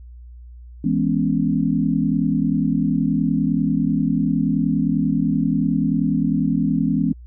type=chord; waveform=sine; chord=C# minor seventh; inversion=first; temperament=equal; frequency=164.81 / 207.7 / 246.9 / 277.2 Hz; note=E3 / G#3 / B3 / C#4; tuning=0 / 0 / 0 / 0 cents; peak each=-22 dBFS; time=0.84-7.13 s; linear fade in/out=5 ms; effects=added 60 Hz sine -37 dBFS peak until 7.26 s